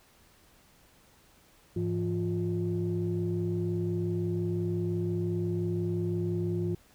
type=tone cluster; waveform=sine; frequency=103.7 / 169.5 / 352.8 Hz; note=G#2 / E3 / F4; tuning=-2 / +49 / +18 cents; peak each=-31 dBFS; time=1.76-6.75 s; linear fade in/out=5 ms; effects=tanh soft clip ceiling -21 dBFS + pink hiss -61 dBFS RMS until 6.94 s